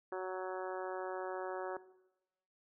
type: harmonic tone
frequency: 186 Hz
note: F#3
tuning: 9 cents sharp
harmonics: 2 / 3 / 4 / 5 / 6 / 7 / 8 / 9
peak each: -40 / -44 / -46 / -48 / -50 / -51 / -52 / -53 dBFS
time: 0.12-1.77 s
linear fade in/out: 2 ms
effects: noise-tail reverb RT60 0.9 s tail -17 dB re dry